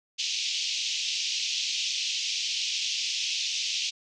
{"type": "band-pass noise", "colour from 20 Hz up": "pink", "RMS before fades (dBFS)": -30, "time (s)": [0.18, 3.91], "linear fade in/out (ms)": 20, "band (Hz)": [2600, 6400], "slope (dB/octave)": 48, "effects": []}